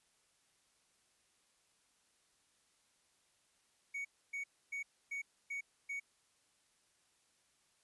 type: tone bursts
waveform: triangle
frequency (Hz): 2235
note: C#7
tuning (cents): +14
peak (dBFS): -37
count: 6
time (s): 3.94-6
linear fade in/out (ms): 10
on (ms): 110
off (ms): 280
effects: white hiss -74 dBFS RMS until 7.83 s + resampled to 24000 Hz